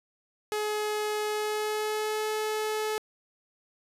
sawtooth tone with pitch glide, 423.3 to 430.5 Hz, G#4 to A4, +33 to -38 cents, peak -24 dBFS, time 0.52-2.98 s, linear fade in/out 0 ms, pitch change +29 cents, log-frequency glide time 1.27-2.29 s, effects resampled to 32000 Hz

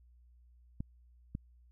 clicks, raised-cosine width 5 ms, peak -25 dBFS, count 2, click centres 0.805 / 1.351 s, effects added 60 Hz sine -59 dBFS peak until 1.71 s

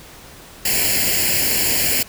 white noise with comb filter, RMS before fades -18 dBFS, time 0.65-2.03 s, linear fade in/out 5 ms, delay 0.41 ms, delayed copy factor +0.85, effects pink hiss -41 dBFS RMS until 2.08 s

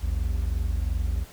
triangle tone pair together, 56.55 / 79.4 Hz, A1 / D#2, +48 / +36 cents, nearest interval tritone, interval 588 cents, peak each -23 / -26 dBFS, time 0-1.26 s, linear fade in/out 50 ms, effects pink hiss -49 dBFS RMS until 1.32 s

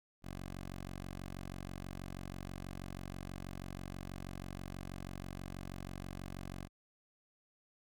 10% pulse tone, 46.2 Hz, F#1, 2 cents flat, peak -35 dBFS, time 0.22-6.69 s, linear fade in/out 50 ms, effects none

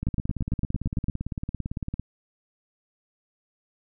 two click trains, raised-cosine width 5 ms, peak -17 / -14 dBFS, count 36 / 10, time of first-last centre 0.03-1.996 / 0.07-1.085 s, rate 17.8 / 8.87 Hz, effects none

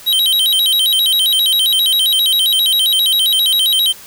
square tone with vibrato, 3461 Hz, A7, 29 cents flat, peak -11 dBFS, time 0.06-3.93 s, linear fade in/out 20 ms, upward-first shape square, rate 7.5 Hz, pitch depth 180 cents each way, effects white hiss -37 dBFS RMS until 4.06 s

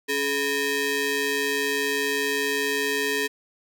sawtooth ring-modulated tone, 705 Hz, F5, 16 cents sharp, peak -16 dBFS, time 0.08-3.28 s, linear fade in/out 20 ms, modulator 1130 Hz, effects none

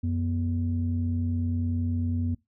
sine tone pair together, 90.8 / 242.4 Hz, F#2 / B3, -32 / -32 cents, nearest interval octave + perfect fourth, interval 1700 cents, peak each -25 / -29 dBFS, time 0.03-2.35 s, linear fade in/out 10 ms, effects noise-tail reverb RT60 0.2 s tail -22 dB re dry + tanh soft clip ceiling -17 dBFS

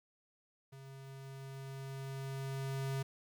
square tone with level ramp, 135.3 Hz, C#3, 42 cents flat, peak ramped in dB -51 to -35 dBFS, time 0.72-3.03 s, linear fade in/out 10 ms, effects 12-bit

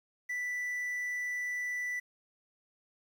triangle tone with quantisation, 1975.5 Hz, B6, in tune, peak -31 dBFS, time 0.29-2 s, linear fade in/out 10 ms, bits 10, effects none

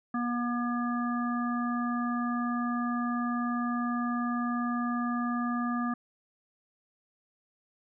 harmonic tone, 240.7 Hz, B3, 44 cents flat, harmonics 1 / 3 / 5 / 7, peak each -29 / -39 / -34 / -41 dBFS, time 0.14-5.94 s, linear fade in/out 5 ms, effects none

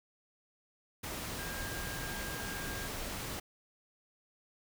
sine tone in noise, 1611 Hz, G6, 47 cents sharp, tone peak -44 dBFS, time 1.38-2.88 s, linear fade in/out 10 ms, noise pink, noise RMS -40 dBFS, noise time 1.03-3.4 s, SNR -7 dB, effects none

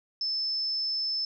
sine tone, 5260 Hz, E8, 5 cents flat, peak -27 dBFS, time 0.21-1.25 s, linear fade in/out 2 ms, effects none

